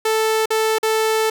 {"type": "tone with dropouts", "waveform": "sawtooth", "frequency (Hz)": 440, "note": "A4", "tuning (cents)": 0, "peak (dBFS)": -12, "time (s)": [0.05, 1.3], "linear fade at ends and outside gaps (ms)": 5, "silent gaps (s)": [[0.458, 0.504], [0.785, 0.829]], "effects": []}